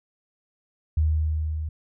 sine tone with level ramp, 77.78 Hz, D#2, in tune, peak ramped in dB -17 to -27 dBFS, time 0.97-1.69 s, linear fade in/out 5 ms, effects none

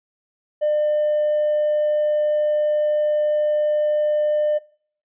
sine tone with hard clipping, 601 Hz, D5, 40 cents sharp, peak -17 dBFS, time 0.61-4.59 s, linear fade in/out 20 ms, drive 1 dB, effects noise-tail reverb RT60 0.5 s tail -19 dB re dry + resampled to 8000 Hz

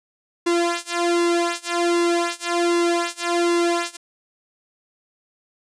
sawtooth tone with flanger, 344.2 Hz, F4, 25 cents flat, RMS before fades -21 dBFS, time 0.46-3.97 s, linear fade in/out 10 ms, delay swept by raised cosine 1.6 to 2.9 ms, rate 1.3 Hz, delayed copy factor -1, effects resampled to 22050 Hz

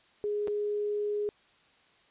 sine tone with dropouts, 415.3 Hz, G#4, in tune, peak -28 dBFS, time 0.24-1.29 s, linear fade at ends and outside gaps 0 ms, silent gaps 0.474-0.481 s, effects white hiss -63 dBFS RMS until 2.1 s + resampled to 8000 Hz

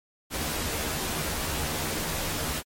pink noise with comb filter, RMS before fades -30 dBFS, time 0.3-2.63 s, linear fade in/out 50 ms, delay 13 ms, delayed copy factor +0.6, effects MP3 64 kbps

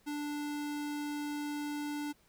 square tone, 293.7 Hz, D4, in tune, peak -36 dBFS, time 0.06-2.13 s, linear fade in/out 20 ms, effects pink hiss -68 dBFS RMS until 2.28 s

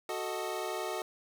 25% pulse chord, D# diminished, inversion first, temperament equal, 370 / 440 / 622.3 Hz, F#4 / A4 / D#5, 0 / 0 / 0 cents, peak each -34 / -35 / -35 dBFS, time 0.09-1.02 s, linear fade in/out 2 ms, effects none

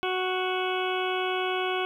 harmonic tone, 370 Hz, F#4, in tune, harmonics 1 / 2 / 3 / 4 / 6 / 7 / 8 / 9, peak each -29 / -32 / -34 / -35 / -37 / -37 / -38 / -39 dBFS, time 0.03-1.85 s, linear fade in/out 0 ms, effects 10-bit

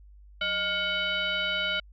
sine tone with frequency modulation, 2217 Hz, C#7, in tune, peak -25 dBFS, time 0.41-1.8 s, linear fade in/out 5 ms, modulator 799 Hz, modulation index 1.7, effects added 50 Hz sine -48 dBFS peak until 1.92 s + MP3 48 kbps

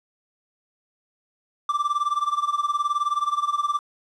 triangle tone with tremolo, 1174.7 Hz, D6, in tune, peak -16 dBFS, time 1.69-3.79 s, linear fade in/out 2 ms, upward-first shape sine, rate 19 Hz, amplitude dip 85%, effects resampled to 24000 Hz + 9-bit

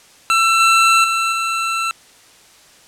25% pulse tone with level steps, 1339 Hz, E6, 27 cents sharp, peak -8 / -6 / -12 / -14 dBFS, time 0.3-1.91 s, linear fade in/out 0 ms, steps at 0.6 / 1.04 / 1.32 s, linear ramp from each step 2 ms, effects white hiss -47 dBFS RMS until 2.87 s + low-pass 9000 Hz 12 dB/octave

